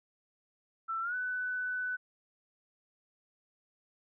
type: tone with pitch glide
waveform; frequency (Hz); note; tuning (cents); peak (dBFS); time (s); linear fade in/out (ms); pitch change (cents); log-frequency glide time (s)
sine; 1334 to 1497.4; E6 to F#6; +20 to +20; -32; 0.88-1.97; 20; +200; 1.01-1.15
effects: none